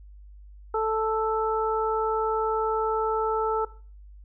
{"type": "harmonic tone", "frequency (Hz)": 440, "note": "A4", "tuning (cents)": 0, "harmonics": [1, 2, 3], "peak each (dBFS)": [-25, -28, -29], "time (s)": [0.74, 3.65], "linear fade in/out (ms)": 5, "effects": ["noise-tail reverb RT60 0.4 s tail -18 dB re dry", "added 50 Hz sine -44 dBFS peak until 4.24 s"]}